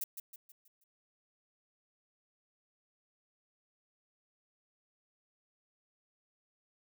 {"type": "noise with echo", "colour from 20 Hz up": "violet", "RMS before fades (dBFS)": -36, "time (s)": [0.01, 0.04], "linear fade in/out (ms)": 5, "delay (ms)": 160, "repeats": 5, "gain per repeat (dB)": -7, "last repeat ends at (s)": 0.84, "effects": []}